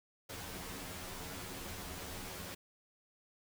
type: noise with comb filter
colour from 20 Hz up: pink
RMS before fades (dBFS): -45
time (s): 0.29-2.55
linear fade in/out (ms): 10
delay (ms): 11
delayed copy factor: +0.9
effects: none